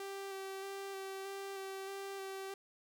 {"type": "tone with vibrato", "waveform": "sawtooth", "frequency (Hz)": 389.6, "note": "G4", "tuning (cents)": -11, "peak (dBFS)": -38, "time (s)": [0, 2.54], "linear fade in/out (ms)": 2, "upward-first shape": "square", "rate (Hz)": 1.6, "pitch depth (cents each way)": 14, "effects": []}